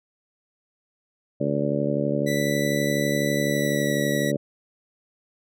harmonic tone, 72 Hz, D2, 34 cents flat, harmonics 2 / 3 / 4 / 5 / 6 / 7 / 8, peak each -28 / -28 / -28 / -32 / -31 / -33 / -27 dBFS, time 1.4-4.37 s, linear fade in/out 10 ms
sawtooth tone with pitch glide, 1975.5 to 1938.2 Hz, B6 to B6, 0 to -33 cents, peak -25 dBFS, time 2.26-4.32 s, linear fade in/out 20 ms, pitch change -33 cents, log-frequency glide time 3.41-3.98 s
effects none

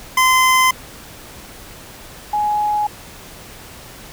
25% pulse / sine tone pair in turn, 1031 / 837.9 Hz, C6 / G#5, -26 / +15 cents, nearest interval major third, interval 359 cents, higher first, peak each -7 / -15 dBFS, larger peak first, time 0.17-0.71 / 2.33-2.87 s, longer neither, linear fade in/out 5 ms, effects pink hiss -38 dBFS RMS until 4.12 s

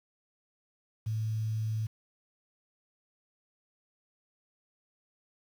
sine tone with quantisation, 109.8 Hz, A2, 3 cents flat, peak -29 dBFS, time 1.06-1.87 s, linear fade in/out 10 ms, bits 9, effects none

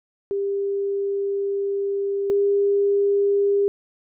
sine tone pair in turn, 398.1 / 401.8 Hz, G4 / G4, +27 / +43 cents, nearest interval unison, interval 16 cents, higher second, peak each -21 / -16 dBFS, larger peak second, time 0.31-2.3 / 2.3-3.68 s, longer first, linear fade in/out 0 ms, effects none

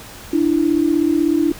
sine tone pair together, 295.9 / 332.1 Hz, D4 / E4, +13 / +13 cents, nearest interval major second, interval 200 cents, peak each -16 dBFS, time 0.33-1.52 s, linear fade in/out 5 ms, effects pink hiss -37 dBFS RMS until 1.59 s

